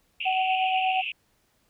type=band-pass noise; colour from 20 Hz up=pink; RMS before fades=-31 dBFS; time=0.2-1.12 s; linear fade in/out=5 ms; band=2500 to 2900 Hz; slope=96 dB/octave
type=tone with tremolo; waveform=sine; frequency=752 Hz; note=F#5; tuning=28 cents sharp; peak=-21 dBFS; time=0.25-1.02 s; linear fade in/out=20 ms; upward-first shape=sine; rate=8.4 Hz; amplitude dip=35%
effects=pink hiss -68 dBFS RMS until 1.69 s